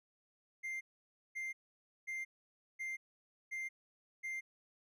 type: tone bursts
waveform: triangle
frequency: 2098 Hz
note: C7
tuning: 4 cents sharp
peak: -37 dBFS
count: 6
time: 0.63-4.41 s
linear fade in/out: 20 ms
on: 180 ms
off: 540 ms
effects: none